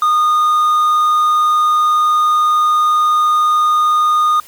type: tone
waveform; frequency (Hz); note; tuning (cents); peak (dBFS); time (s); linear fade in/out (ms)
triangle; 1227; D#6; -25; -8; 0.02-4.4; 2
effects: white hiss -41 dBFS RMS until 4.47 s + Opus 48 kbps